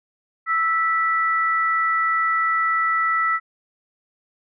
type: tone pair together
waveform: sine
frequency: 1318.5 / 1960.7 Hz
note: E6 / B6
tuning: 0 / -13 cents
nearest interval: perfect fifth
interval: 687 cents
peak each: -19 / -22 dBFS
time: 0.46-3.4 s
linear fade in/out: 50 ms
effects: none